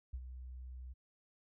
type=tone with ADSR envelope; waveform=sine; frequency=63.1 Hz; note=B1; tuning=38 cents sharp; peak=-37 dBFS; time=0.13-0.94 s; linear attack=10 ms; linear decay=56 ms; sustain=-8 dB; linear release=20 ms; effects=none